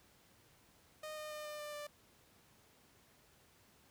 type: tone with pitch steps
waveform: sawtooth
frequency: 616 / 610.7 / 605.4 / 600.2 / 595 / 589.9 Hz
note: D#5 / D#5 / D#5 / D5 / D5 / D5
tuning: -17 / -32 / -48 / +38 / +22 / +8 cents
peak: -40 dBFS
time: 1.03-1.87 s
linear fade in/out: 5 ms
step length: 140 ms
effects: pink hiss -67 dBFS RMS until 3.9 s + high-pass 60 Hz 12 dB/octave